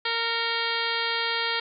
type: harmonic tone with a mistuned harmonic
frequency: 462.5 Hz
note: A#4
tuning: 14 cents flat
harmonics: 1 / 2 / 3 / 4 / 5 / 6 / 7 / 8 / 9 / 10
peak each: -35 / -33 / -32 / -32 / -34 / -37 / -32 / -35 / -34 / -36 dBFS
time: 0.05-1.6 s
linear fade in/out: 5 ms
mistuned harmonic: 5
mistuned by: -43 cents
effects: none